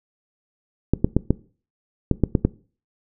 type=clicks; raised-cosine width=3 ms; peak=-3 dBFS; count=8; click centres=0.936 / 1.045 / 1.166 / 1.306 / 2.113 / 2.237 / 2.352 / 2.45 s; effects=noise-tail reverb RT60 0.4 s tail -20 dB re dry